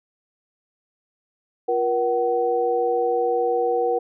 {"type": "tone cluster", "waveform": "sine", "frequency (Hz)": [350.5, 476.6, 755], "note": ["F4", "A#4", "F#5"], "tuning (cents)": [6, 38, 35], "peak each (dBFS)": [-29, -20, -24], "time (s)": [1.68, 3.99], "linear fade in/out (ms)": 10, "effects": []}